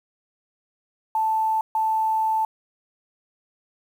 sine tone bursts at uneven times, 880 Hz, A5, in tune, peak -19 dBFS, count 2, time 1.15-1.61 / 1.75-2.45 s, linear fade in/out 2 ms, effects 8-bit

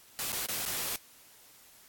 white noise with dropouts, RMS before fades -34 dBFS, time 0.19-0.96 s, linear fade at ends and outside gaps 1 ms, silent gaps 0.321-0.327 / 0.461-0.486 / 0.653-0.66 s, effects white hiss -57 dBFS RMS until 1.88 s + AAC 64 kbps

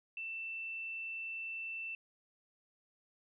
sine tone, 2670 Hz, E7, 22 cents sharp, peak -39 dBFS, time 0.17-1.95 s, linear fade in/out 2 ms, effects none

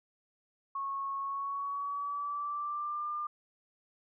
sine tone with pitch glide, 1099 to 1198.5 Hz, C#6 to D6, -15 to +35 cents, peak -33 dBFS, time 0.75-3.27 s, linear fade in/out 5 ms, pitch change +150 cents, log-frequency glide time 1.2-3.08 s, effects none

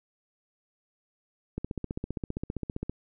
click train, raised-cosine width 3 ms, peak -19 dBFS, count 21, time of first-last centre 1.58-2.896 s, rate 15.2 Hz, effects none

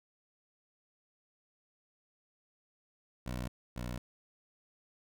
15% pulse tone pair in turn, 61.74 / 60.5 Hz, B1 / B1, 0 / -35 cents, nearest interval unison, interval 35 cents, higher first, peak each -30 / -31 dBFS, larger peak first, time 3.26-3.48 / 3.76-3.98 s, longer neither, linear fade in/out 5 ms, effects none

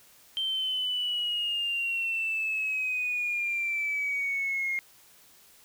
sine exponential sweep, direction down, 3136 to 2133 Hz, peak -26 dBFS, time 0.37-4.79 s, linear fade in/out 0 ms, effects tanh soft clip ceiling -22 dBFS + white hiss -57 dBFS RMS until 5.64 s

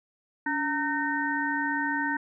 harmonic tone with a mistuned harmonic, 305.8 Hz, D#4, 30 cents flat, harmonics 1 / 3 / 5 / 6, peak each -31 / -31 / -31 / -31 dBFS, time 0.46-2.17 s, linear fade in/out 5 ms, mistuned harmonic 1, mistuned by -120 cents, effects none

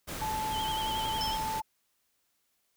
pink noise, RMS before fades -38 dBFS, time 0.07-1.61 s, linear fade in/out 20 ms
sine tone with pitch glide, 870 to 878.6 Hz, A5 to A5, -20 to -3 cents, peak -31 dBFS, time 0.21-1.62 s, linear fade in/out 10 ms, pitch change +17 cents, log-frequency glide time 0.38-1.03 s
sine tone with vibrato, 3129 Hz, G7, 4 cents flat, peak -36 dBFS, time 0.5-1.39 s, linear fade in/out 50 ms, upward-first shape sine, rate 11 Hz, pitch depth 68 cents each way
triangle tone with exponential decay, 5274 Hz, E8, in tune, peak -30 dBFS, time 1.21-1.62 s, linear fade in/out 0 ms, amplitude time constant 89 ms
effects white hiss -75 dBFS RMS until 2.76 s

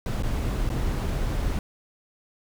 brown noise with dropouts, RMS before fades -26 dBFS, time 0.06-1.59 s, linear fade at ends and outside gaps 1 ms, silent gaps 0.224-0.233 / 0.692-0.7 s, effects none

